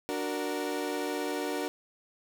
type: chord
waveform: 30% pulse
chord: D augmented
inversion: none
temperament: equal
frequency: 293.7 / 370 / 466.2 Hz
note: D4 / F#4 / A#4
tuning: 0 / 0 / 0 cents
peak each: -32 / -33 / -33 dBFS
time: 0.09-1.68 s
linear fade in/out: 0 ms
effects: none